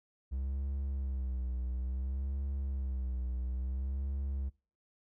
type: tone with vibrato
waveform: triangle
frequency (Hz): 65.41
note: C2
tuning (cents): 0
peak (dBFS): -31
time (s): 0.31-4.5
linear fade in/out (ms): 20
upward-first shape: sine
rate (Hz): 0.58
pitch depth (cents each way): 87
effects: noise-tail reverb RT60 0.4 s tail -24 dB re dry